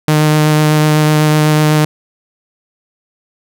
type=tone with vibrato; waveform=sawtooth; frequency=152.8 Hz; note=D#3; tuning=31 cents flat; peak=-4 dBFS; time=0.08-1.85 s; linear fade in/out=2 ms; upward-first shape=triangle; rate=8 Hz; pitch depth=13 cents each way; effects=none